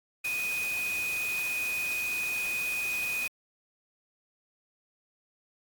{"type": "tone in noise", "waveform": "sine", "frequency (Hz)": 2489, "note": "D#7", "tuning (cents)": 0, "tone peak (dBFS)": -29, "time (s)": [0.24, 3.28], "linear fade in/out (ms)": 10, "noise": "white", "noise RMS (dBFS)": -39, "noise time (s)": [0.24, 3.28], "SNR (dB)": 7, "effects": ["AAC 64 kbps"]}